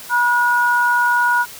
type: tone pair together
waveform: sine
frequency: 966.9 / 1448 Hz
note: B5 / F#6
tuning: -37 / -38 cents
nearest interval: perfect fifth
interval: 699 cents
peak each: -16 / -15 dBFS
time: 0.09-1.46 s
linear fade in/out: 50 ms
effects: white hiss -36 dBFS RMS until 1.59 s